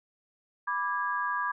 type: chord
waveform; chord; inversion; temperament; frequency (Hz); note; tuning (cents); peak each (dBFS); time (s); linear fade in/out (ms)
sine; G# diminished; first; equal with one note detuned; 987.8 / 1174.7 / 1641.2; B5 / D6 / G#6; 0 / 0 / -21; -32; 0.67-1.52; 10
effects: none